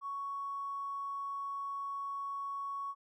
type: tone with tanh clipping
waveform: triangle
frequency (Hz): 1113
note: C#6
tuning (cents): +7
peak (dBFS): -36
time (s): 0.01-2.95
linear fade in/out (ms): 50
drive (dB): 2
effects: none